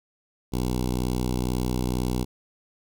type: tone with notch filter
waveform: 10% pulse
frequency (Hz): 62.1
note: B1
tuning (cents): +10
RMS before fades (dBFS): -26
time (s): 0.52-2.25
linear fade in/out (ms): 20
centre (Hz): 1700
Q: 0.61
effects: none